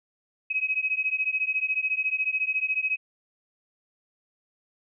sine beating tone pair, 2535 / 2549 Hz, D#7 / D#7, +32 / +41 cents, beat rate 14 Hz, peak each -27 dBFS, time 0.5-2.97 s, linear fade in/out 10 ms, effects none

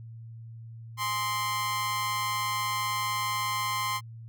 sawtooth tone with amplitude modulation, 1045 Hz, C6, 2 cents flat, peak -21 dBFS, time 0.97-4.01 s, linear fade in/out 50 ms, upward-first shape sine, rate 216 Hz, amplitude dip 65%, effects added 114 Hz sine -41 dBFS peak until 4.28 s

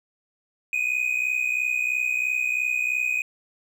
triangle tone pair together, 2459 / 2522 Hz, D#7 / D#7, -21 / +23 cents, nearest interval unison, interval 44 cents, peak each -23 dBFS, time 0.73-3.22 s, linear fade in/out 2 ms, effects tanh soft clip ceiling -13 dBFS

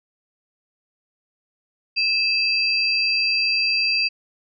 sine tone pair together, 2613 / 4732 Hz, E7 / D8, -16 / +12 cents, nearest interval minor seventh, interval 1028 cents, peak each -20 dBFS, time 1.96-4.09 s, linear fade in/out 20 ms, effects MP3 96 kbps

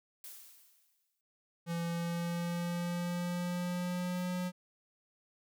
blue noise with exponential decay, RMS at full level -46 dBFS, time 0.24-1.21 s, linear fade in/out 2 ms, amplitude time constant 210 ms
square tone with pitch glide, 169.4 to 180.51 Hz, E3 to F#3, +48 to -43 cents, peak -34 dBFS, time 1.66-4.52 s, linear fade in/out 50 ms, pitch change +109 cents, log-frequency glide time 1.85-4.31 s
effects none

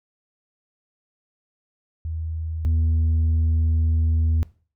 sine tone pair in turn, 80.4 / 80.4 Hz, E2 / E2, -43 / -43 cents, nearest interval unison, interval 0 cents, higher neither, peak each -25 / -14 dBFS, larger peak second, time 2.05-2.65 / 2.65-4.43 s, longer second, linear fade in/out 0 ms, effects noise-tail reverb RT60 0.4 s tail -22 dB re dry + tanh soft clip ceiling -16 dBFS

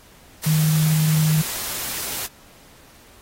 sine tone in noise, 155.56 Hz, D#3, in tune, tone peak -15 dBFS, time 0.46-1.42 s, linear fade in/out 10 ms, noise white, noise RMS -28 dBFS, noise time 0.43-2.27 s, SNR +10 dB, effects pink hiss -50 dBFS RMS until 3.21 s + AAC 48 kbps

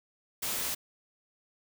white noise, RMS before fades -33 dBFS, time 0.42-0.75 s, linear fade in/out 10 ms, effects none

